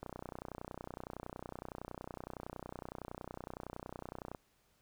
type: click train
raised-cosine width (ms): 1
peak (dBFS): -29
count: 134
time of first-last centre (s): 0.03-4.348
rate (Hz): 30.8
effects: pink hiss -73 dBFS RMS until 4.81 s